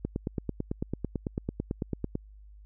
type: click train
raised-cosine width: 3 ms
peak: -17 dBFS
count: 20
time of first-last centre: 0.05-2.154 s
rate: 9.03 Hz
effects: added 51 Hz sine -48 dBFS peak until 2.65 s